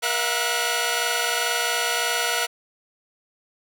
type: tone cluster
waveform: 10% pulse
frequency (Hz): 474.4 / 660 / 723 / 1468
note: A#4 / E5 / F#5 / F#6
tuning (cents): +30 / +2 / -40 / -14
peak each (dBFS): -19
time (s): 0.02-2.47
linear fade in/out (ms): 20
effects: none